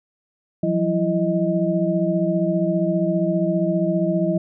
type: tone cluster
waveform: sine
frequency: 171.2 / 186.2 / 332.4 / 625 Hz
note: F3 / F#3 / E4 / D#5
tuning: -34 / +11 / +15 / +8 cents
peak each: -23 dBFS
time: 0.63-4.38 s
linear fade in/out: 5 ms
effects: none